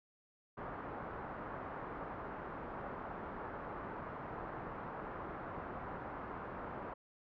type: low-pass noise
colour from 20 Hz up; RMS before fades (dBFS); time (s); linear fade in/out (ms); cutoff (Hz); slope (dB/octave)
white; -45; 0.57-6.94; 10; 1300; 24
effects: none